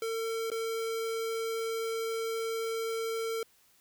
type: tone with dropouts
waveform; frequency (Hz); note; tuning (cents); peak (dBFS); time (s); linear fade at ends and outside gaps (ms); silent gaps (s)
square; 451.9; A4; +46; -32; 0.02-3.43; 2; 0.502-0.516
effects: white hiss -65 dBFS RMS until 3.8 s